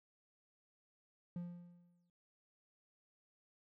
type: tone with exponential decay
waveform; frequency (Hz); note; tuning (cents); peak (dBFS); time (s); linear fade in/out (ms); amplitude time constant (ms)
triangle; 174.61; F3; 0; -37; 1.36-2.1; 2; 160
effects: none